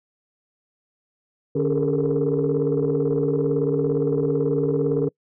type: tone cluster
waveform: sine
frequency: 148.7 / 280.2 / 407.9 / 447.1 / 464.9 Hz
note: D3 / C#4 / G#4 / A4 / A#4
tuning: +22 / +19 / -31 / +28 / -5 cents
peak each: -24 dBFS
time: 1.55-5.09 s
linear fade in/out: 10 ms
effects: noise-tail reverb RT60 0.1 s tail -25 dB re dry + tanh soft clip ceiling -12 dBFS